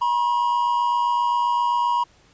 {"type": "tone pair together", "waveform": "triangle", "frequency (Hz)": [962, 1069.6], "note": ["B5", "C6"], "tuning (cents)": [-46, 38], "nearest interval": "major second", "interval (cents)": 184, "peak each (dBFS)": [-17, -24], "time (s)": [0.01, 2.04], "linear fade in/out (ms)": 10, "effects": ["pink hiss -56 dBFS RMS until 2.33 s", "resampled to 16000 Hz"]}